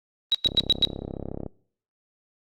sine tone bursts, 3863 Hz, B7, 39 cents flat, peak -15 dBFS, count 5, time 0.32-0.85 s, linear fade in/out 0 ms, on 26 ms, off 100 ms
click train, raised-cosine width 2 ms, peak -19 dBFS, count 35, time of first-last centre 0.46-1.463 s, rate 33.9 Hz
effects noise-tail reverb RT60 0.6 s tail -25 dB re dry + Opus 24 kbps

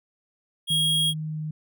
square tone, 3280 Hz, G#7, 22 cents flat, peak -21 dBFS, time 0.67-1.14 s, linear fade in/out 50 ms
sine tone with pitch glide, 155.56 to 154.49 Hz, D#3 to D#3, 0 to -12 cents, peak -28 dBFS, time 0.7-1.51 s, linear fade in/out 5 ms, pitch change -12 cents, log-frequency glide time 1.27-1.39 s
effects none

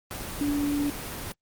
sine tone in noise, 288.9 Hz, D4, 28 cents flat, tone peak -24 dBFS, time 0.41-0.9 s, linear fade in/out 0 ms, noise pink, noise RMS -35 dBFS, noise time 0.11-1.32 s, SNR +8 dB, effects Opus 24 kbps

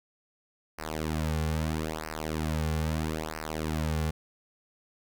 sawtooth tone with flanger, 78.4 Hz, D#2, 14 cents sharp, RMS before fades -31 dBFS, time 0.78-4.11 s, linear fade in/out 10 ms, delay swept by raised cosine 0.28 to 3.18 ms, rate 0.77 Hz, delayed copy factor -0.95, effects none

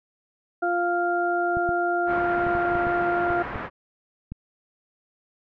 harmonic tone, 349.2 Hz, F4, in tune, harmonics 1 / 2 / 4, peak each -26 / -24 / -27 dBFS, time 0.62-3.43 s, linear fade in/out 10 ms
clicks, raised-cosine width 5 ms, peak -21 dBFS, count 9, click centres 1.57 / 1.691 / 2.467 / 2.552 / 2.754 / 2.869 / 3.305 / 3.558 / 4.32 s
white low-pass noise, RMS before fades -33 dBFS, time 2.06-3.7 s, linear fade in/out 50 ms, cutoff 1700 Hz, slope 24 dB/octave
effects none

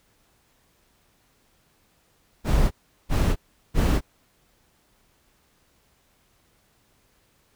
brown noise bursts, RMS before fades -19 dBFS, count 3, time 2.44-4.01 s, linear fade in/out 50 ms, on 270 ms, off 380 ms, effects pink hiss -64 dBFS RMS until 7.55 s

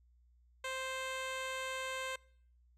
10% pulse tone with low-pass filter, 523.3 Hz, C5, in tune, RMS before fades -40 dBFS, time 0.64-2.16 s, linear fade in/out 5 ms, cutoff 9300 Hz, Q 0.67, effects noise-tail reverb RT60 0.6 s tail -24 dB re dry + added 60 Hz sine -64 dBFS peak until 2.77 s

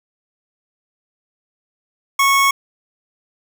25% pulse tone, 1102 Hz, C#6, 11 cents flat, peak -8 dBFS, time 2.19-2.51 s, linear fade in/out 5 ms, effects none

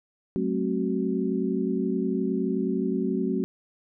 sine tone cluster, 188.1 / 219.3 / 267.3 / 373.4 Hz, F#3 / A3 / C4 / F#4, +29 / -6 / +37 / +16 cents, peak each -29 dBFS, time 0.36-3.44 s, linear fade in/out 0 ms, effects none

